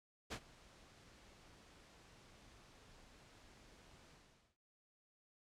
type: noise with ADSR envelope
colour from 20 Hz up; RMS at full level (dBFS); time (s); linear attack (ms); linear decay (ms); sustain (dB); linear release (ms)
pink; -42; 0.3-4.57; 22; 71; -21; 480
effects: low-pass 7000 Hz 12 dB/octave